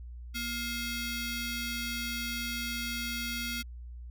15% pulse ring-modulated tone, 1175 Hz, D6, 1 cent sharp, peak -24 dBFS, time 0.34-3.63 s, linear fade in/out 20 ms, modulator 938 Hz, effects added 60 Hz sine -41 dBFS peak until 4.1 s

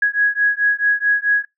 sine beating tone pair, 1661.2 / 1665.8 Hz, G#6 / G#6, 0 / +5 cents, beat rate 4.6 Hz, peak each -17 dBFS, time 0.02-1.45 s, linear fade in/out 5 ms, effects noise-tail reverb RT60 0.2 s tail -25 dB re dry

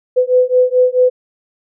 sine beating tone pair, 501 / 505.6 Hz, B4 / B4, +25 / +41 cents, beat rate 4.6 Hz, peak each -12 dBFS, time 0.16-1.1 s, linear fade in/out 20 ms, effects none

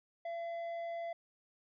sine tone with tanh clipping, 677 Hz, E5, 46 cents sharp, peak -39 dBFS, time 0.25-1.13 s, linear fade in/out 5 ms, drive 7 dB, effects none

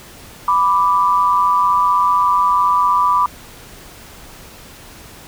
sine tone pair together, 990.5 / 1174.7 Hz, B5 / D6, +5 / 0 cents, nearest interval minor third, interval 295 cents, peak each -14 dBFS, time 0.48-3.26 s, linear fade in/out 2 ms, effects pink hiss -39 dBFS RMS until 5.27 s

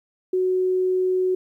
sine tone, 370 Hz, F#4, in tune, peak -18 dBFS, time 0.33-1.35 s, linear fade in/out 5 ms, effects 10-bit

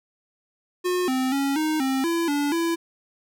square tone with pitch steps, 360.8 / 259.2 / 276.7 / 310.8 / 265.8 / 336.4 / 288.3 / 334.5 Hz, F#4 / C4 / C#4 / D#4 / C4 / E4 / D4 / E4, -44 / -16 / -3 / -2 / +27 / +35 / -32 / +25 cents, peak -22 dBFS, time 0.84-2.76 s, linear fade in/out 20 ms, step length 240 ms, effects none

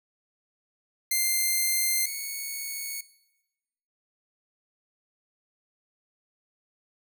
5% pulse tone pair in turn, 2093 / 2217 Hz, C7 / C#7, 0 / 0 cents, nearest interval minor second, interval 100 cents, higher second, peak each -13 / -22 dBFS, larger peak first, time 1.11-2.06 / 2.06-3.01 s, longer neither, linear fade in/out 5 ms, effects noise-tail reverb RT60 1.0 s tail -19 dB re dry

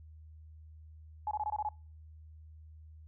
sine tone bursts, 847 Hz, G#5, 34 cents sharp, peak -31 dBFS, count 7, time 1.27-1.689 s, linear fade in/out 2 ms, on 41 ms, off 22 ms, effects noise-tail reverb RT60 0.4 s tail -26 dB re dry + added 78 Hz sine -50 dBFS peak until 3.07 s

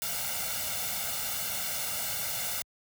white noise with comb filter, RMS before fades -33 dBFS, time 0.02-2.62 s, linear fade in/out 0 ms, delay 1.4 ms, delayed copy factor +0.95, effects high-pass 60 Hz 12 dB/octave

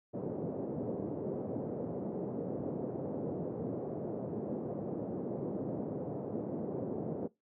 white band-pass noise, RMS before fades -38 dBFS, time 0.13-7.28 s, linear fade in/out 20 ms, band 120 to 510 Hz, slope 24 dB/octave, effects noise-tail reverb RT60 0.2 s tail -22 dB re dry

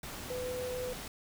sine tone in noise, 501 Hz, B4, 25 cents sharp, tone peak -35 dBFS, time 0.3-0.93 s, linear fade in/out 2 ms, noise pink, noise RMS -43 dBFS, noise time 0.03-1.08 s, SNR +5 dB, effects none

